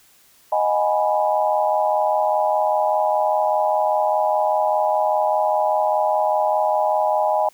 sine chord, G# minor seventh, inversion second, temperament equal with one note detuned, 622.3 / 745.6 / 830.6 / 987.8 Hz, D#5 / F#5 / G#5 / B5, 0 / +13 / 0 / 0 cents, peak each -20 / -25 / -20 / -25 dBFS, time 0.52-7.49 s, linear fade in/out 5 ms, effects white hiss -54 dBFS RMS until 7.53 s

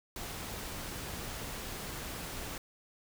pink noise, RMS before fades -41 dBFS, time 0.16-2.58 s, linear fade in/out 2 ms, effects none

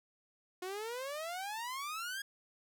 sawtooth exponential sweep, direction up, 357.7 to 1659 Hz, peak -35 dBFS, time 0.62-2.22 s, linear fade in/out 5 ms, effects none

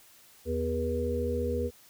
harmonic tone with a mistuned harmonic, 81.4 Hz, E2, 21 cents flat, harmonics 1 / 3 / 5 / 6, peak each -32 / -35 / -35 / -31 dBFS, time 0.45-1.71 s, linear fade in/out 50 ms, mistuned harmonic 6, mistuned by -25 cents, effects white hiss -57 dBFS RMS until 1.89 s

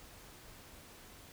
silence, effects pink hiss -55 dBFS RMS until 1.32 s

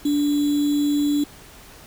sine tone with sample-and-hold, 291.1 Hz, D4, 15 cents flat, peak -17 dBFS, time 0.05-1.24 s, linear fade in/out 5 ms, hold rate 3675 Hz, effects pink hiss -45 dBFS RMS until 1.86 s

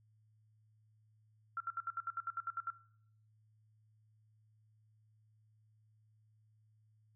sine tone bursts, 1361 Hz, F6, 45 cents flat, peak -35 dBFS, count 12, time 1.57-2.703 s, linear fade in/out 2 ms, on 33 ms, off 67 ms, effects noise-tail reverb RT60 0.6 s tail -17 dB re dry + added 108 Hz sine -67 dBFS peak until 7.15 s

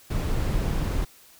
brown noise, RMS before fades -25 dBFS, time 0.1-1.05 s, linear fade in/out 10 ms, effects white hiss -53 dBFS RMS until 1.39 s

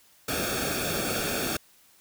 pink noise with comb filter, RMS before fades -29 dBFS, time 0.28-1.57 s, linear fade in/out 5 ms, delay 1 ms, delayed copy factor -0.85, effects white hiss -59 dBFS RMS until 2 s

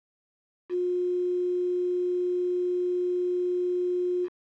sine tone with quantisation, 358.4 Hz, F4, 45 cents sharp, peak -24 dBFS, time 0.69-4.29 s, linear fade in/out 50 ms, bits 7, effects low-pass 2000 Hz 12 dB/octave

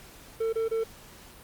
triangle tone bursts, 450 Hz, A4, 39 cents sharp, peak -23 dBFS, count 3, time 0.4-0.84 s, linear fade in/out 10 ms, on 130 ms, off 25 ms, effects pink hiss -50 dBFS RMS until 1.43 s + Opus 48 kbps

